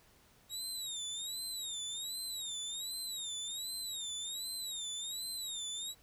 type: tone with vibrato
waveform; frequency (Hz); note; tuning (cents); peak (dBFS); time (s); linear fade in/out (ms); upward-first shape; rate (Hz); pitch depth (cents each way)
25% pulse; 3780; A#7; +23; -34; 0.49-5.95; 50; sine; 1.3; 140
effects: pink hiss -65 dBFS RMS until 6.02 s